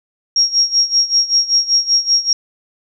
sine tone with tremolo, 5588 Hz, F8, in tune, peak -8 dBFS, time 0.36-2.33 s, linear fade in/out 2 ms, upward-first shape sine, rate 5.2 Hz, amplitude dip 85%, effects none

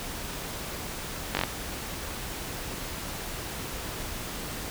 slowing click train, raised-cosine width 0.3 ms, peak -9 dBFS, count 5, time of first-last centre 1.35-1.436 s, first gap 20 ms, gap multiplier 1.05, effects pink hiss -36 dBFS RMS until 4.7 s

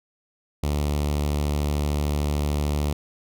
sawtooth tone with notch filter, 73.42 Hz, D2, in tune, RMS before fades -24 dBFS, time 0.63-2.93 s, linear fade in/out 5 ms, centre 1600 Hz, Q 1.4, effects none

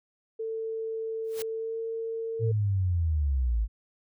sine tone with pitch glide, 446.5 to 452.5 Hz, A4 to A4, +25 to +48 cents, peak -30 dBFS, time 0.39-2.52 s, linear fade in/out 10 ms, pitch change +23 cents, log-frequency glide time 1.53-1.78 s
white noise with exponential growth, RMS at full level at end -35 dBFS, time 1.24-1.42 s, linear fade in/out 1 ms, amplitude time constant 37 ms
sine linear sweep, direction down, 115 to 50.7 Hz, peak -23 dBFS, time 2.39-3.68 s, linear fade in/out 50 ms
effects none

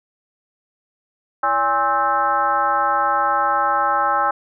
sine tone with frequency modulation, 1064 Hz, C6, 29 cents sharp, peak -15 dBFS, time 1.43-4.31 s, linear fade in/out 5 ms, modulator 244 Hz, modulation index 1.6, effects none

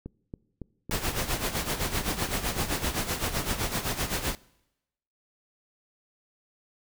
click train, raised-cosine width 3 ms, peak -24 dBFS, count 11, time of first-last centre 0.06-2.846 s, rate 3.59 Hz
pink noise with tremolo, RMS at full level -27 dBFS, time 0.91-4.35 s, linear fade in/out 0 ms, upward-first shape sine, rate 7.8 Hz, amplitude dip 70%
effects noise-tail reverb RT60 0.9 s tail -23 dB re dry

